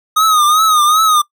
square tone with vibrato, 1244.5 Hz, D#6, in tune, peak -9 dBFS, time 0.16-1.22 s, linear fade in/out 10 ms, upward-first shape triangle, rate 2.6 Hz, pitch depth 96 cents each way, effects noise-tail reverb RT60 0.1 s tail -23 dB re dry

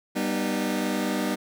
sawtooth chord, G augmented, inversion none, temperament just, 196 / 245 / 306.2 Hz, G3 / B3 / D#4, 0 / -14 / -28 cents, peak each -25 dBFS, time 0.15-1.36 s, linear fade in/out 20 ms, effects none

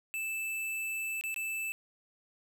square tone with dropouts, 2637 Hz, E7, in tune, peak -34 dBFS, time 0.14-1.72 s, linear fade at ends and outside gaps 0 ms, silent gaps 1.211-1.238 / 1.343-1.362 s, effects none

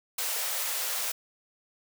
white high-pass noise, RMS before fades -31 dBFS, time 0.18-1.12 s, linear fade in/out 5 ms, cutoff 450 Hz, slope 96 dB/octave, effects none

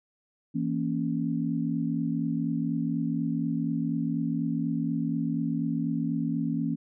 sine chord, A# diminished, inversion second, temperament equal, 164.81 / 233.1 / 277.2 Hz, E3 / A#3 / C#4, 0 / 0 / 0 cents, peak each -30 dBFS, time 0.54-6.76 s, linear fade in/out 20 ms, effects none

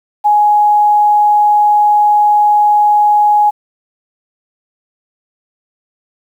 sine tone, 835 Hz, G#5, 9 cents sharp, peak -6 dBFS, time 0.24-3.51 s, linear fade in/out 20 ms, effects 7-bit

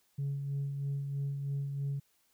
sine tone with tremolo, 140 Hz, C#3, 18 cents sharp, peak -29 dBFS, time 0.18-2 s, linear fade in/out 10 ms, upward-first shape sine, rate 3.1 Hz, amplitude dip 45%, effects tanh soft clip ceiling -29 dBFS + white hiss -72 dBFS RMS until 2.33 s

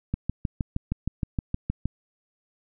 click train, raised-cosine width 5 ms, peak -13 dBFS, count 12, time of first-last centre 0.14-1.856 s, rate 6.41 Hz, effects none

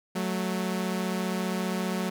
sawtooth tone pair together, 185 / 220 Hz, F#3 / A3, 0 / 0 cents, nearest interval minor third, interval 300 cents, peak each -25 / -28 dBFS, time 0.15-2.1 s, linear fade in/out 10 ms, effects none

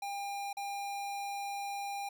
square tone with dropouts, 802 Hz, G5, 39 cents sharp, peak -37 dBFS, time 0.02-2.09 s, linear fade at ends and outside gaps 5 ms, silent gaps 0.53-0.569 s, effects none

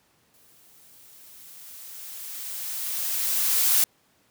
blue noise with exponential growth, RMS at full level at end -19 dBFS, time 0.34-3.84 s, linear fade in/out 1 ms, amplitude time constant 760 ms, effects pink hiss -64 dBFS RMS until 4.3 s + high-pass 100 Hz 12 dB/octave

